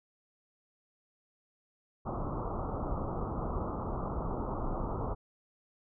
pink low-pass noise, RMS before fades -35 dBFS, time 2.05-5.15 s, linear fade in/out 20 ms, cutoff 1300 Hz, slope 96 dB/octave, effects none

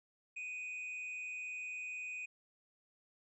triangle tone with amplitude modulation, 2489 Hz, D#7, in tune, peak -37 dBFS, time 0.36-2.26 s, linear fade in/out 10 ms, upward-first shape sine, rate 180 Hz, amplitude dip 50%, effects resampled to 22050 Hz

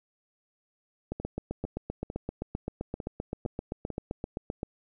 two click trains, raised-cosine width 2 ms, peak -19 / -22 dBFS, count 28 / 7, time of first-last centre 1.12-4.631 / 1.2-3.903 s, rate 7.69 / 2.22 Hz, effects none

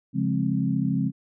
sine chord, Db major seventh, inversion none, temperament equal with one note detuned, 138.59 / 174.61 / 207.7 / 264.5 Hz, Db3 / F3 / Ab3 / C4, 0 / 0 / 0 / +19 cents, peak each -27 dBFS, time 0.13-1.12 s, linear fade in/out 50 ms, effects none

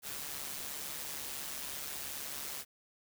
white noise with amplitude modulation, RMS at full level -39 dBFS, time 0.02-2.65 s, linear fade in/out 50 ms, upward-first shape sine, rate 142 Hz, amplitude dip 55%, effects none

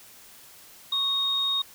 sine tone pair together, 1108.7 / 3729 Hz, C#6 / A#7, 0 / 0 cents, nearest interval octave + major sixth, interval 2100 cents, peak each -35 / -23 dBFS, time 0.92-1.62 s, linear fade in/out 5 ms, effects white hiss -50 dBFS RMS until 1.74 s

